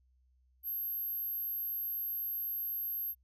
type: tone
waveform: sine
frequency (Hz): 12544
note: G9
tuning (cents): 0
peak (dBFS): -34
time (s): 0.63-3.15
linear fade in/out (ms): 50
effects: added 63 Hz sine -66 dBFS peak until 3.23 s